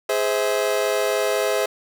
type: chord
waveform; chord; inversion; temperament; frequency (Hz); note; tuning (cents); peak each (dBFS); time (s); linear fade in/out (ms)
40% pulse; Ab augmented; none; just; 415.3 / 519.1 / 648.9; Ab4 / C5 / E5; 0 / -14 / -27; -23; 0.09-1.66; 5
effects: none